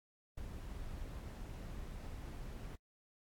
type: noise with ADSR envelope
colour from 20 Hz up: brown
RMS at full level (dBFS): -43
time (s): 0.37-2.76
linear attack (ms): 9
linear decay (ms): 16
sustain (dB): -3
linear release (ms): 10
effects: noise-tail reverb RT60 0.1 s tail -25 dB re dry + AAC 64 kbps